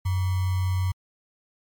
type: tone with sample-and-hold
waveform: sine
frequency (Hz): 92.6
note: F#2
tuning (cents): +2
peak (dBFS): -21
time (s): 0.05-0.92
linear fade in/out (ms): 10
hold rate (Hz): 1050
effects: MP3 96 kbps